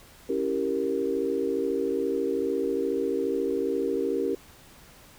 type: chord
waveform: sine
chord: C# diminished seventh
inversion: none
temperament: equal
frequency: 277.2 / 329.6 / 392 / 466.2 Hz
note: C#4 / E4 / G4 / Bb4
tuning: 0 / 0 / 0 / 0 cents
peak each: -31 / -33 / -28 / -29 dBFS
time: 0.29-4.35 s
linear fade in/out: 5 ms
effects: pink hiss -52 dBFS RMS until 5.18 s